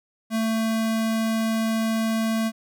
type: tone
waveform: square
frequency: 223.2 Hz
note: A3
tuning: 25 cents sharp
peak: -22 dBFS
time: 0.3-2.52 s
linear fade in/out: 50 ms
effects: none